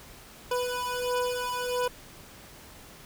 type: beating tone pair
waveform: 25% pulse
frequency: 493.9 / 495.4 Hz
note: B4 / B4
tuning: 0 / +5 cents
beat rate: 1.5 Hz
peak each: -27 dBFS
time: 0.51-1.88 s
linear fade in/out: 5 ms
effects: pink hiss -49 dBFS RMS until 3.05 s